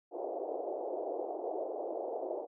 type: band-pass noise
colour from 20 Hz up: white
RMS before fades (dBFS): -38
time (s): 0.11-2.47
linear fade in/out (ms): 50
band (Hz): 340 to 730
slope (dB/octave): 48
effects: none